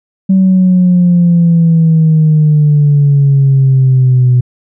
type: exponential sweep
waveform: sine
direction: down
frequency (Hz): 191.5 to 123.9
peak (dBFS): -3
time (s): 0.29-4.41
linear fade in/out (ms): 10
effects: tanh soft clip ceiling -1 dBFS